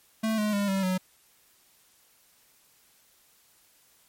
square tone with pitch steps, 220.7 / 211.2 / 202.1 / 193.47 / 185.16 Hz, A3 / G#3 / G#3 / G3 / F#3, +5 / +29 / -47 / -22 / +2 cents, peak -25 dBFS, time 0.23-0.98 s, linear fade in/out 10 ms, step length 150 ms, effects white hiss -62 dBFS RMS until 4.08 s + MP3 64 kbps

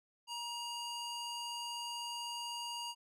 square tone with band-pass filter, 948 Hz, A#5, 29 cents sharp, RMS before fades -42 dBFS, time 0.27-2.95 s, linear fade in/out 50 ms, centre 4400 Hz, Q 0.71, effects none

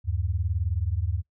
sine beating tone pair, 77.78 / 96.78 Hz, D#2 / G2, 0 / -22 cents, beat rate 19 Hz, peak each -27 dBFS, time 0.04-1.23 s, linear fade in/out 50 ms, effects noise-tail reverb RT60 0.1 s tail -19 dB re dry

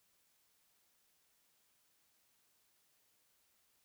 silence, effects white hiss -75 dBFS RMS until 3.84 s

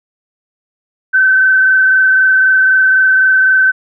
sine tone with frequency modulation, 1533 Hz, G6, 39 cents flat, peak -6 dBFS, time 1.13-3.72 s, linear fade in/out 20 ms, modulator 23.9 Hz, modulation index 0.79, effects none

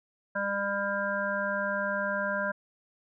harmonic tone, 200 Hz, G3, 35 cents sharp, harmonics 1 / 3 / 5 / 7 / 8, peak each -37 / -32 / -36 / -35 / -32 dBFS, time 0.35-2.52 s, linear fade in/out 10 ms, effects none

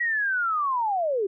sine linear sweep, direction down, 1935 to 370 Hz, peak -22 dBFS, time 0-1.27 s, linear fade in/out 10 ms, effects none

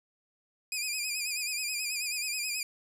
15% pulse tone with vibrato, 2457 Hz, D#7, 22 cents flat, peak -24 dBFS, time 0.72-2.63 s, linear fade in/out 2 ms, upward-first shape sine, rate 9.3 Hz, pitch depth 71 cents each way, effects none

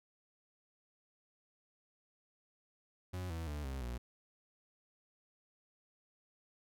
40% pulse tone with pitch steps, 91.2 / 82.19 / 74.08 / 66.76 / 60.17 Hz, F#2 / E2 / D2 / C2 / B1, -24 / -5 / +16 / +35 / -44 cents, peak -38 dBFS, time 3.13-3.98 s, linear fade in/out 10 ms, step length 170 ms, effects none

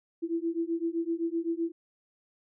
sine beating tone pair, 329.6 / 337.4 Hz, E4 / E4, 0 / +40 cents, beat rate 7.8 Hz, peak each -31 dBFS, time 0.22-1.72 s, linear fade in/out 20 ms, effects none

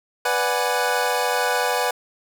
25% pulse chord, G# half-diminished seventh, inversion first, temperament equal, 493.9 / 587.3 / 740 / 830.6 Hz, B4 / D5 / F#5 / G#5, 0 / 0 / 0 / 0 cents, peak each -20 / -24 / -21 / -22 dBFS, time 0.25-1.91 s, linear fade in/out 5 ms, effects none

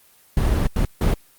brown noise bursts at uneven times, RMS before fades -18 dBFS, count 3, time 0.37-0.67 / 0.76-0.85 / 1.01-1.14 s, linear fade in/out 2 ms, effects white hiss -54 dBFS RMS until 1.38 s + Opus 24 kbps

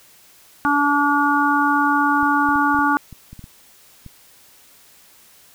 harmonic tone, 288 Hz, D4, 34 cents flat, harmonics 1 / 3 / 4 / 5, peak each -20 / -20 / -20 / -20 dBFS, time 0.65-2.97 s, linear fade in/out 0 ms
clicks, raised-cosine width 5 ms, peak -25 dBFS, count 10, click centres 2.23 / 2.489 / 2.557 / 2.746 / 2.789 / 3.127 / 3.33 / 3.393 / 3.441 / 4.063 s
effects white hiss -50 dBFS RMS until 5.54 s

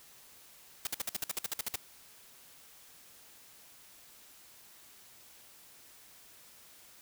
white noise bursts, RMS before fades -34 dBFS, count 13, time 0.85-1.758 s, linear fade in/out 2 ms, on 20 ms, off 54 ms, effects white hiss -57 dBFS RMS until 7.01 s

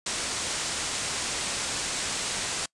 white low-pass noise, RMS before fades -31 dBFS, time 0.06-2.66 s, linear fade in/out 5 ms, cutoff 9100 Hz, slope 48 dB/octave, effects noise-tail reverb RT60 0.1 s tail -25 dB re dry + resampled to 24000 Hz

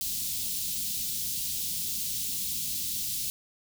white band-stop noise, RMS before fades -32 dBFS, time 0.01-3.3 s, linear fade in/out 0 ms, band 240 to 3300 Hz, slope 24 dB/octave, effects none

